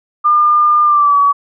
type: tone with pitch glide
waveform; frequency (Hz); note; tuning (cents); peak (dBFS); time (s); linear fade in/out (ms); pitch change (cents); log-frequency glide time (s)
sine; 1204 to 1136.4; D6 to C#6; +43 to +43; -7; 0.24-1.33; 20; -100; 0.84-1.19
effects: none